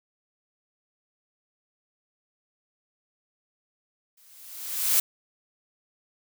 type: noise with exponential growth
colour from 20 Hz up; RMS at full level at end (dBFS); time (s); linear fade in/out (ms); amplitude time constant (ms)
blue; -19; 4.17-5; 5; 180
effects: none